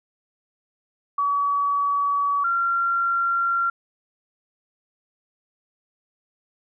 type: tone pair in turn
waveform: sine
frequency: 1137 / 1375.5 Hz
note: C#6 / F6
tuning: +44 / -27 cents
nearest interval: minor third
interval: 329 cents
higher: second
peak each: -19 / -19 dBFS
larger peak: neither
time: 1.18-2.44 / 2.44-3.7 s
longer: neither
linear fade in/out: 5 ms
effects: none

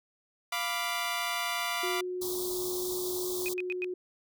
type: chord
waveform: 15% pulse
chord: B diminished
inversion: second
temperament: equal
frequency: 698.5 / 987.8 / 1174.7 Hz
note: F5 / B5 / D6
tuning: 0 / 0 / 0 cents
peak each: -28 / -29 / -28 dBFS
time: 0.52-2.01 s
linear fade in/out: 5 ms
type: tone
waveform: sine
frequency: 363.4 Hz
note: F#4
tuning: 31 cents flat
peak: -32 dBFS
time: 1.83-3.94 s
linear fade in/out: 5 ms
type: band-stop noise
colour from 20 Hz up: white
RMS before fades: -37 dBFS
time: 2.21-3.54 s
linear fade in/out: 10 ms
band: 1200 to 3400 Hz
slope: 96 dB/octave
type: tone bursts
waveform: sine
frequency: 2498 Hz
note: D#7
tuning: 6 cents sharp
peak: -31 dBFS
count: 4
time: 3.46-3.844 s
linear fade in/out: 0 ms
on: 24 ms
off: 96 ms
effects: none

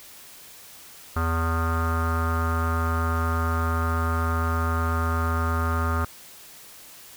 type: tone with low-pass filter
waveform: square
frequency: 82.2 Hz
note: E2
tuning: 4 cents flat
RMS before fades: -24 dBFS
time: 1.16-6.05 s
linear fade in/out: 5 ms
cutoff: 1300 Hz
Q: 9.4
effects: white hiss -46 dBFS RMS until 7.16 s

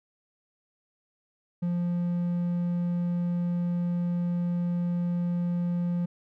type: tone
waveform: triangle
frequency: 174.61 Hz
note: F3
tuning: in tune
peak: -23 dBFS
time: 1.62-6.06 s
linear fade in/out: 10 ms
effects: none

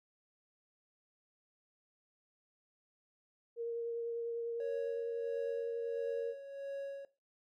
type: tone with vibrato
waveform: sine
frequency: 466.2 Hz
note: A#4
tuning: in tune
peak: -35 dBFS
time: 3.56-6.35 s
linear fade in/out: 50 ms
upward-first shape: triangle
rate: 10 Hz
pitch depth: 13 cents each way
type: tone with tremolo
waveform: triangle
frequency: 554.4 Hz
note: C#5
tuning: in tune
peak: -36 dBFS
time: 4.6-7.05 s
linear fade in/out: 2 ms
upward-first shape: sine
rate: 1.5 Hz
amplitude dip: 60%
effects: noise-tail reverb RT60 0.3 s tail -17 dB re dry

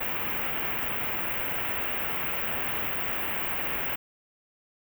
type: band-stop noise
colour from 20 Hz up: white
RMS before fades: -30 dBFS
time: 0-3.96 s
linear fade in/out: 10 ms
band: 2900 to 16000 Hz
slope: 48 dB/octave
effects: none

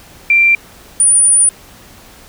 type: tone pair in turn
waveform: sine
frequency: 2361 / 9444 Hz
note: D7 / D9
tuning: +9 / +9 cents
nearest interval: 2 octaves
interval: 2400 cents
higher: second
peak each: -6 dBFS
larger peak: neither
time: 0.3-0.55 / 1-1.49 s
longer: second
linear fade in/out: 2 ms
effects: pink hiss -40 dBFS RMS until 2.28 s

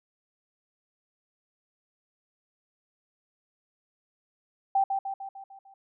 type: tone with echo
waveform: sine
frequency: 782 Hz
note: G5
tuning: 4 cents flat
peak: -20 dBFS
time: 4.75-4.84 s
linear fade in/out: 5 ms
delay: 150 ms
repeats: 6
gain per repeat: -5 dB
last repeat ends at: 5.74 s
effects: none

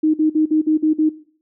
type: tone bursts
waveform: sine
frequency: 311.1 Hz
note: D#4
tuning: in tune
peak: -12 dBFS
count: 7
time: 0.03-1.094 s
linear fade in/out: 10 ms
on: 110 ms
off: 49 ms
effects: noise-tail reverb RT60 0.5 s tail -17 dB re dry

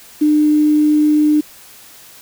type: tone with quantisation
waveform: sine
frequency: 301.3 Hz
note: D4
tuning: 44 cents sharp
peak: -9 dBFS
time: 0.21-1.41 s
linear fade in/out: 10 ms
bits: 6
effects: white hiss -41 dBFS RMS until 2.21 s

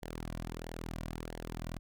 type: tone with flanger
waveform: sawtooth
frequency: 40.94 Hz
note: E1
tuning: 11 cents flat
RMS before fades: -42 dBFS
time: 0.02-1.79 s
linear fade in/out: 10 ms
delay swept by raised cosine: 0.78 to 2.38 ms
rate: 1.5 Hz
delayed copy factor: -0.65
effects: none

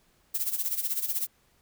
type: noise with tremolo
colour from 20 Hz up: violet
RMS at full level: -27 dBFS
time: 0.34-1.27 s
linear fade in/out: 10 ms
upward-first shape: sine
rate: 16 Hz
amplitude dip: 75%
effects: pink hiss -66 dBFS RMS until 1.61 s

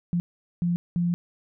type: tone bursts at uneven times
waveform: sine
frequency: 173.5 Hz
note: F3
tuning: 11 cents flat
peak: -21 dBFS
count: 3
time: 0.13-0.2 / 0.62-0.76 / 0.96-1.14 s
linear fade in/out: 0 ms
effects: none

